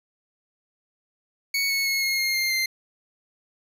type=tone with pitch steps; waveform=25% pulse; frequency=2224 / 2201 / 2178 / 2156 / 2133 / 2111 / 2089 Hz; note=C#7 / C#7 / C#7 / C#7 / C7 / C7 / C7; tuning=+5 / -13 / -31 / -49 / +33 / +15 / -3 cents; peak=-18 dBFS; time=1.54-2.66 s; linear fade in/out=5 ms; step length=160 ms; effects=none